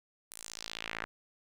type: tone with band-pass filter sweep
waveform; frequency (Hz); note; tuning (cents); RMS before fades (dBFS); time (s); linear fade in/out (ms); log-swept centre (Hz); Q
sawtooth; 55.5; A1; +16; -43; 0.31-1.05; 0; 11000 to 1600; 1.9
effects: none